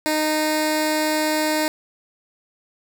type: tone with notch filter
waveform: 10% pulse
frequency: 308.3 Hz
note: D#4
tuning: 16 cents flat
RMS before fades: -21 dBFS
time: 0.06-1.68 s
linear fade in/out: 0 ms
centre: 1300 Hz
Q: 1.8
effects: none